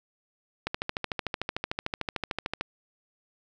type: click train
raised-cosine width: 0.3 ms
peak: -13 dBFS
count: 27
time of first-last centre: 0.67-2.61 s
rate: 13.4 Hz
effects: none